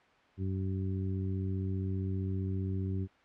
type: harmonic tone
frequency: 95.2 Hz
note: F#2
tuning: 50 cents sharp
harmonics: 1 / 2 / 3 / 4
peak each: -32 / -38 / -42 / -44 dBFS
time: 0.37-3.08 s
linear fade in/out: 50 ms
effects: white hiss -62 dBFS RMS until 3.24 s + low-pass 2000 Hz 12 dB/octave